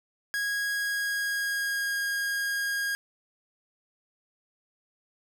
45% pulse tone with pitch glide, 1650 to 1630.1 Hz, G#6 to G#6, -12 to -33 cents, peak -27 dBFS, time 0.34-2.95 s, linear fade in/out 0 ms, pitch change -21 cents, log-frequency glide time 0.62-1.98 s, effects none

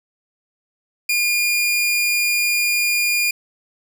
sawtooth tone, 2421 Hz, D#7, 48 cents flat, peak -13 dBFS, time 1.09-3.31 s, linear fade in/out 5 ms, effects none

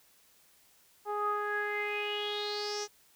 sawtooth tone with low-pass filter sweep, 415.3 Hz, G#4, in tune, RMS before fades -34 dBFS, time 1.05-2.88 s, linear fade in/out 50 ms, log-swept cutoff 1000 to 6100 Hz, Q 7.8, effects white hiss -64 dBFS RMS until 3.15 s

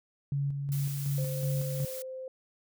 sine tone with tremolo, 140.6 Hz, C#3, 25 cents sharp, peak -27 dBFS, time 0.32-1.85 s, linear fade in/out 2 ms, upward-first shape square, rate 2.7 Hz, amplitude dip 40%
blue noise, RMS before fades -42 dBFS, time 0.72-2.02 s, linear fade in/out 0 ms
sine tone, 520 Hz, C5, 11 cents flat, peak -37 dBFS, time 1.18-2.28 s, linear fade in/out 2 ms
effects none

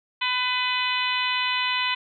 harmonic tone, 501 Hz, B4, 25 cents sharp, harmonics 2 / 3 / 4 / 5 / 6 / 7 / 8, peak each -28 / -34 / -29 / -28 / -29 / -32 / -34 dBFS, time 0.21-1.95 s, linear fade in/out 10 ms, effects none

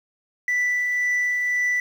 sine tone with tremolo, 1975.5 Hz, B6, in tune, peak -16 dBFS, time 0.48-1.8 s, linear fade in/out 2 ms, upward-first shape triangle, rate 1.9 Hz, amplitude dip 35%, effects tanh soft clip ceiling -18 dBFS + 8-bit

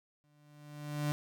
35% pulse tone with exponential growth, 147.8 Hz, D3, 11 cents sharp, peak -27 dBFS, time 0.24-1.12 s, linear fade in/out 0 ms, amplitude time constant 190 ms, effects none

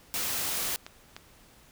white noise, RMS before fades -31 dBFS, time 0.14-0.76 s, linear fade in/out 0 ms
clicks, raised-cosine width 0.2 ms, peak -23 dBFS, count 2, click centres 0.865 / 1.165 s
effects pink hiss -57 dBFS RMS until 1.71 s

